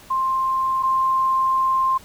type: tone pair in turn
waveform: sine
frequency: 1053 / 1053 Hz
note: C6 / C6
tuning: +11 / +11 cents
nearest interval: unison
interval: 0 cents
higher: neither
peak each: -18 / -16 dBFS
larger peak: second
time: 0.1-0.83 / 0.83-1.98 s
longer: second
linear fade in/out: 10 ms
effects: pink hiss -46 dBFS RMS until 2.04 s